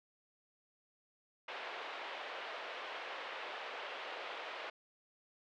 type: band-pass noise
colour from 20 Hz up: pink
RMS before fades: -45 dBFS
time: 1.48-4.7 s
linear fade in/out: 5 ms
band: 490 to 3400 Hz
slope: 24 dB/octave
effects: none